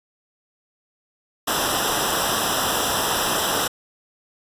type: noise with comb filter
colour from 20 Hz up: pink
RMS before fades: -22 dBFS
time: 1.47-3.68 s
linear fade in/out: 10 ms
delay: 0.45 ms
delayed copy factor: -0.9
effects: resampled to 32000 Hz